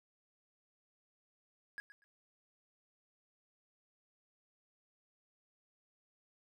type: tone with echo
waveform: triangle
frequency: 1661.2 Hz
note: G#6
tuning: in tune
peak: -39 dBFS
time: 1.78-1.8 s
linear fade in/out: 0 ms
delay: 120 ms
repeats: 2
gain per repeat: -14 dB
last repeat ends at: 2.04 s
effects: none